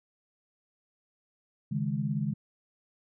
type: chord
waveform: sine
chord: C# suspended second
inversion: none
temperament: just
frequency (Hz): 138.59 / 155.92 / 207.9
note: C#3 / D#3 / G#3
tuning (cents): 0 / +4 / +2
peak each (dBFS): -32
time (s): 1.71-2.34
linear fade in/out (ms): 10
effects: none